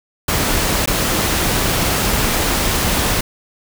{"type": "noise with dropouts", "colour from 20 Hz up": "pink", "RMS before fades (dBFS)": -17, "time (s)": [0.28, 3.21], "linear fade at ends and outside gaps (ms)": 5, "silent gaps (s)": [0.859, 0.874], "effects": []}